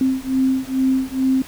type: beating tone pair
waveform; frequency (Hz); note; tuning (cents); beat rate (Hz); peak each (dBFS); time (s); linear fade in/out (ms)
sine; 261.6 / 263.9; C4 / C4; 0 / +15; 2.3; -19; 0.01-1.42; 2
effects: pink hiss -39 dBFS RMS until 1.47 s